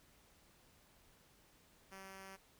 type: tone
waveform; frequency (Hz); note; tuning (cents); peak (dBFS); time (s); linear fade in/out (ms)
5% pulse; 192.4; G3; -32; -40; 1.91-2.37; 20
effects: pink hiss -68 dBFS RMS until 2.59 s